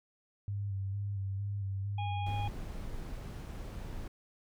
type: tone with vibrato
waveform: sine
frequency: 99.1 Hz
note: G2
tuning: 19 cents sharp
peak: -33 dBFS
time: 0.48-2.49 s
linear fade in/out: 0 ms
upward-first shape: square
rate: 2.2 Hz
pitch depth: 31 cents each way
type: harmonic tone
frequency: 820 Hz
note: G#5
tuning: 22 cents flat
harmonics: 1 / 3 / 4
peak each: -37 / -47 / -49 dBFS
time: 1.98-2.48 s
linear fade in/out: 5 ms
type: noise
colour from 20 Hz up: brown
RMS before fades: -41 dBFS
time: 2.26-4.08 s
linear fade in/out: 5 ms
effects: none